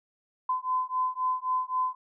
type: beating tone pair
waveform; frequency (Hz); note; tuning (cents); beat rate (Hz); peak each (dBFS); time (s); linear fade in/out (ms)
sine; 1018 / 1021.8; C6 / C6; -48 / -41; 3.8; -29; 0.49-1.95; 5
effects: none